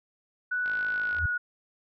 sine tone with pitch glide, 1480 to 1456.3 Hz, F#6 to F#6, 0 to -28 cents, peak -26 dBFS, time 0.51-1.38 s, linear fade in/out 10 ms, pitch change -28 cents, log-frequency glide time 0.91-1.21 s
click train, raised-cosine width 0.3 ms, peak -27 dBFS, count 29, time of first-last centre 0.66-1.185 s, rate 53.3 Hz
sine tone with exponential growth, 81.7 Hz, E2, 15 cents flat, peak -23 dBFS, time 1.1-1.26 s, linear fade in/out 5 ms, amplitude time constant 33 ms
effects none

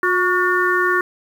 harmonic tone with a mistuned harmonic, 360.4 Hz, F#4, 45 cents flat, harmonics 1 / 3 / 4 / 5, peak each -20 / -20 / -20 / -20 dBFS, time 0.03-1.01 s, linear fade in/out 2 ms, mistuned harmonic 3, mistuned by +63 cents, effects 7-bit

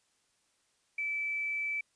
sine tone with quantisation, 2314 Hz, D7, 26 cents flat, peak -31 dBFS, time 0.98-1.81 s, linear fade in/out 5 ms, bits 10, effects white hiss -73 dBFS RMS until 1.95 s + resampled to 22050 Hz

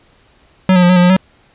square tone with pitch steps, 187 / 180.3 / 176.7 / 182.7 / 177.3 / 178.9 / 188.1 Hz, F#3 / F#3 / F3 / F#3 / F3 / F3 / F#3, +19 / -45 / +21 / -22 / +26 / +42 / +29 cents, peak -7 dBFS, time 0.69-1.166 s, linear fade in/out 2 ms, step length 68 ms, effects pink hiss -51 dBFS RMS until 1.54 s + resampled to 8000 Hz

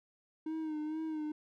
triangle tone with vibrato, 311.1 Hz, D#4, in tune, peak -33 dBFS, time 0.46-1.32 s, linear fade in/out 5 ms, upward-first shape sine, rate 2.2 Hz, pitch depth 46 cents each way, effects none

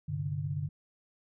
sine chord, G suspended fourth, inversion none, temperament equal, 98 / 130.81 / 146.83 Hz, G2 / C3 / D3, 0 / 0 / 0 cents, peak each -37 / -39 / -33 dBFS, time 0.08-0.69 s, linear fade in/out 10 ms, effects none

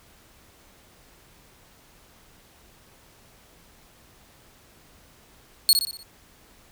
sawtooth tone with echo, 4345 Hz, C#8, 35 cents flat, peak -10 dBFS, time 5.69-5.73 s, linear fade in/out 0 ms, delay 60 ms, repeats 5, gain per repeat -6 dB, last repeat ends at 6.03 s, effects pink hiss -55 dBFS RMS until 6.71 s

